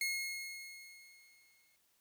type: tone with exponential decay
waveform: sawtooth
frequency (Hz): 2161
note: C#7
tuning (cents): -45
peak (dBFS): -29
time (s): 0.01-1.76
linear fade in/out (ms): 2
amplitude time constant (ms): 380
effects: white hiss -74 dBFS RMS until 2 s